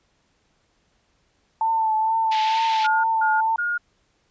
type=tone with vibrato; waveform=sine; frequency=885 Hz; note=A5; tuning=10 cents sharp; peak=-18 dBFS; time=1.61-3.56 s; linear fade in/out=2 ms; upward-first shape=triangle; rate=2.2 Hz; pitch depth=36 cents each way
type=band-pass noise; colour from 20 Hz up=white; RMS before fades=-31 dBFS; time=2.31-2.87 s; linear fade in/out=10 ms; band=2000 to 3700 Hz; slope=24 dB/octave
type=tone bursts; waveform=sine; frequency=1427 Hz; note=F6; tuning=37 cents sharp; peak=-21 dBFS; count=3; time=2.84-3.78 s; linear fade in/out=10 ms; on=200 ms; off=170 ms
effects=pink hiss -66 dBFS RMS until 4.3 s + resampled to 16000 Hz